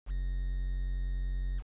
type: tone with quantisation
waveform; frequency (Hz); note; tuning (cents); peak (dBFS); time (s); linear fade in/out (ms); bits
triangle; 45.36; F#1; -34; -28; 0.06-1.63; 50; 9
effects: resampled to 8000 Hz